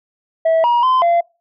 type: tone with pitch steps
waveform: sine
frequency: 651 / 955 / 1029 / 686 Hz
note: E5 / A#5 / C6 / F5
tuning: -22 / +42 / -29 / -31 cents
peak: -8 dBFS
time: 0.45-1.21 s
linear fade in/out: 10 ms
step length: 190 ms
effects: noise-tail reverb RT60 0.3 s tail -26 dB re dry + tanh soft clip ceiling -10 dBFS